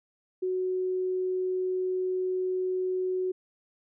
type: tone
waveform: sine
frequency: 370 Hz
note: F#4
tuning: in tune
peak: -26 dBFS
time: 0.42-3.32 s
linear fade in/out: 10 ms
effects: none